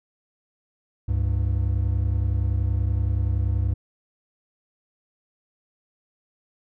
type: tone pair together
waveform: triangle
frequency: 69.72 / 100.3 Hz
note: C#2 / G2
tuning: +11 / +40 cents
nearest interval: tritone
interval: 629 cents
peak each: -21 / -21 dBFS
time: 1.08-3.74 s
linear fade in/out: 10 ms
effects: none